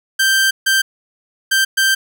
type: tone bursts at uneven times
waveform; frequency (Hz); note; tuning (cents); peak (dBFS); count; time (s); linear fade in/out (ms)
sawtooth; 1568; G6; 0; -8; 4; 0.19-0.51 / 0.66-0.82 / 1.51-1.65 / 1.77-1.95; 10
effects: none